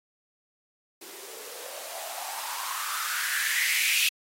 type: noise with band-pass filter sweep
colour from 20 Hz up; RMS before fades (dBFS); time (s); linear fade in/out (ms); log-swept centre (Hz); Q
violet; -31; 1.01-4.09; 5; 340 to 2700; 6.5
effects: AAC 48 kbps